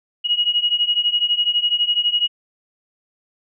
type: beating tone pair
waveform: sine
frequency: 2889 / 2901 Hz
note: F#7 / F#7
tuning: -42 / -35 cents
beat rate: 12 Hz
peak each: -20 / -18 dBFS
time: 0.24-2.28 s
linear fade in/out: 20 ms
effects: none